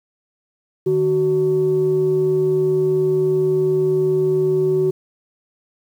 sine tone pair together, 152.2 / 375 Hz, D#3 / F#4, -38 / +23 cents, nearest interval octave + major third, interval 1561 cents, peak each -22 / -14 dBFS, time 0.86-4.91 s, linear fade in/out 10 ms, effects tanh soft clip ceiling -9 dBFS + 8-bit

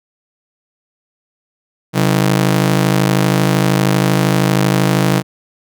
sawtooth ring-modulated tone, 157.1 Hz, D#3, 17 cents sharp, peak -4 dBFS, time 1.93-5.23 s, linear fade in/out 50 ms, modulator 26.4 Hz, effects none

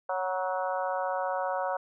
harmonic tone with a mistuned harmonic, 185 Hz, F#3, in tune, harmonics 3 / 4 / 5 / 6 / 7 / 8, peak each -32 / -33 / -34 / -39 / -39 / -40 dBFS, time 0.09-1.77 s, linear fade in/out 5 ms, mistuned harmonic 5, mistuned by +37 cents, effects none

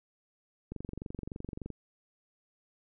click train, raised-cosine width 3 ms, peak -26 dBFS, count 24, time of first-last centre 0.72-1.703 s, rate 23.4 Hz, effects none

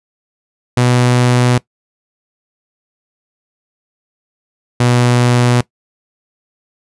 sawtooth tone pair in turn, 123.47 / 122.33 Hz, B2 / B2, 0 / -16 cents, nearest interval unison, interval 16 cents, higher first, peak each -5 dBFS, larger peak neither, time 0.77-1.58 / 4.8-5.61 s, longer neither, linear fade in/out 5 ms, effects noise-tail reverb RT60 0.1 s tail -20 dB re dry + resampled to 24000 Hz

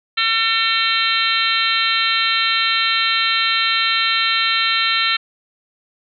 harmonic tone with a mistuned harmonic, 450 Hz, A4, 39 cents sharp, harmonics 3 / 4 / 5 / 6 / 7 / 8 / 9, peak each -22 / -23 / -22 / -23 / -23 / -25 / -22 dBFS, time 0.17-5.17 s, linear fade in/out 10 ms, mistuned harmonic 8, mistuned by +29 cents, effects none

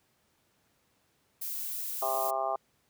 violet noise, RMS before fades -36 dBFS, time 1.41-2.31 s, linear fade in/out 10 ms
harmonic tone, 133.2 Hz, C3, 31 cents sharp, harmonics 3 / 4 / 5 / 6 / 7 / 8 / 9, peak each -42 / -42 / -32 / -33 / -45 / -37 / -37 dBFS, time 2.02-2.56 s, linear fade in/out 2 ms
effects pink hiss -71 dBFS RMS until 2.89 s + high-pass 80 Hz 12 dB/octave

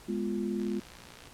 sine chord, F diminished, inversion first, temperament equal, 207.7 / 246.9 / 349.2 Hz, Ab3 / Cb4 / F4, 0 / 0 / 0 cents, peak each -32 / -36 / -34 dBFS, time 0.08-0.8 s, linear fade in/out 10 ms
click train, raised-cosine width 0.2 ms, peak -32 dBFS, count 41, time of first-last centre 0.6-1.272 s, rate 59.5 Hz
effects pink hiss -53 dBFS RMS until 1.33 s + low-pass 12000 Hz 12 dB/octave

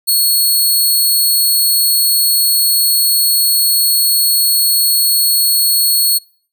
10% pulse tone, 4343 Hz, C#8, 36 cents flat, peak -3 dBFS, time 0.07-6.19 s, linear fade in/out 20 ms, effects noise-tail reverb RT60 0.5 s tail -25 dB re dry

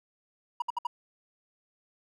triangle tone bursts, 960 Hz, B5, 49 cents flat, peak -25 dBFS, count 4, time 0.6-0.87 s, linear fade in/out 5 ms, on 21 ms, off 62 ms, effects none

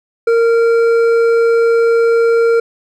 sine tone with hard clipping, 462 Hz, A#4, 16 cents flat, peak -10 dBFS, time 0.27-2.6 s, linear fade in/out 5 ms, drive 7 dB, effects none

